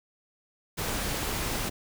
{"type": "noise", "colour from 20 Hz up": "pink", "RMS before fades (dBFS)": -31, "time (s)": [0.77, 1.7], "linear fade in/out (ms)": 20}
{"type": "clicks", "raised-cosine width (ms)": 2, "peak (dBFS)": -23, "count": 5, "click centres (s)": [1.145, 1.23, 1.277, 1.556, 1.693]}
{"effects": []}